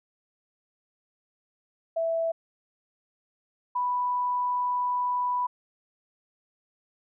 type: tone pair in turn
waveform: sine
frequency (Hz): 659.3 / 987.8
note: E5 / B5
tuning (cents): 0 / 0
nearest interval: perfect fifth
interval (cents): 700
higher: second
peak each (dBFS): -24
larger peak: neither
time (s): 1.96-2.32 / 3.75-5.47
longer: second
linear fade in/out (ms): 10
effects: none